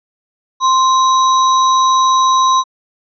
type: tone with sample-and-hold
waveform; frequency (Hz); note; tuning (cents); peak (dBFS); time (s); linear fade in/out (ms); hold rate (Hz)
sine; 1046.5; C6; 0; -8; 0.6-2.64; 50; 4900
effects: resampled to 16000 Hz